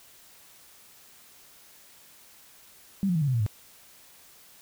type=tone with pitch steps; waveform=sine; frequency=196 / 176.65 / 159.2 / 143.48 / 129.31 / 116.54 / 105.03 Hz; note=G3 / F3 / D#3 / D3 / C3 / A#2 / G#2; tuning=0 / +20 / +40 / -40 / -20 / 0 / +20 cents; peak=-22 dBFS; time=3.03-3.464 s; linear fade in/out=0 ms; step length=62 ms; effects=white hiss -54 dBFS RMS until 4.61 s